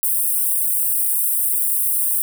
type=high-pass noise; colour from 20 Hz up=white; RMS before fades=-19 dBFS; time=0.03-2.22 s; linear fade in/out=0 ms; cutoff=8400 Hz; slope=96 dB/octave; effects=none